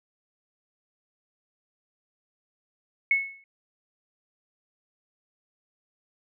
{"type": "tone with exponential decay", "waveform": "sine", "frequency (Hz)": 2197, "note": "C#7", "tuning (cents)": -16, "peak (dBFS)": -16, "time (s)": [3.11, 3.44], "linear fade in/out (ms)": 2, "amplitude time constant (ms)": 70, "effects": []}